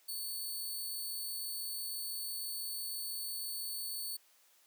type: tone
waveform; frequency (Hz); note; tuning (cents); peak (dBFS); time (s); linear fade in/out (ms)
5% pulse; 4454; C#8; +7; -31; 0.08-4.17; 10
effects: white hiss -67 dBFS RMS until 4.66 s + high-pass 400 Hz 12 dB/octave